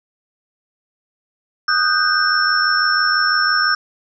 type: tone cluster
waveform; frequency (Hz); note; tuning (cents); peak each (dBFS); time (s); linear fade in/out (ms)
sine; 1237 / 1490 / 1576 / 5400; D#6 / F#6 / G6 / E8; -10 / +12 / +9 / +41; -19; 1.68-3.75; 5
effects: none